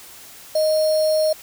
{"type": "tone with sample-and-hold", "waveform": "sine", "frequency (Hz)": 622.3, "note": "D#5", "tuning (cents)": 0, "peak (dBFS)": -15, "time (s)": [0.55, 1.33], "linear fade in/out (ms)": 5, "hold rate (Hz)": 4900, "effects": ["white hiss -42 dBFS RMS until 1.42 s"]}